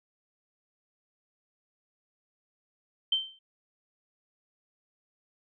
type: tone with exponential decay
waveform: sine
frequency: 3114 Hz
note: G7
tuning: 12 cents flat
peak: -20 dBFS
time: 3.12-3.39 s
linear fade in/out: 5 ms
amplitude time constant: 57 ms
effects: none